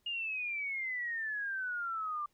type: exponential sweep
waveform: sine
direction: down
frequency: 2859 to 1174.7 Hz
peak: -34 dBFS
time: 0.06-2.26 s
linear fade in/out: 5 ms
effects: pink hiss -75 dBFS RMS until 2.33 s